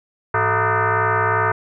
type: tone with frequency modulation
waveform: sine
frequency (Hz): 167.8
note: E3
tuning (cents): +31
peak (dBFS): -15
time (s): 0.34-1.52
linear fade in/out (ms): 5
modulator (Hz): 273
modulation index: 5.7
effects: none